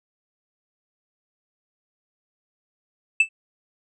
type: tone with exponential decay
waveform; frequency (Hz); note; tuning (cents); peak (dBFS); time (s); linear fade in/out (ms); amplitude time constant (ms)
triangle; 2637; E7; 0; -8; 3.2-3.29; 5; 18
effects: resampled to 24000 Hz